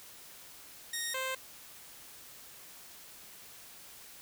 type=tone pair in turn; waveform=10% pulse; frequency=1864.7 / 523.3 Hz; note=A#6 / C5; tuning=0 / 0 cents; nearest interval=octave + minor seventh; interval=2200 cents; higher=first; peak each=-25 dBFS; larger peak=neither; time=0.93-1.14 / 1.14-1.35 s; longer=neither; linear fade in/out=5 ms; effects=white hiss -52 dBFS RMS until 4.21 s